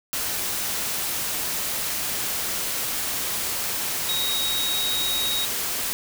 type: tone in noise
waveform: sine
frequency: 3786 Hz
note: A#7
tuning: 26 cents sharp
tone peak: -24 dBFS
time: 4.09-5.45 s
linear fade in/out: 0 ms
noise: white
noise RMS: -27 dBFS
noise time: 0.13-5.93 s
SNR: 0 dB
effects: none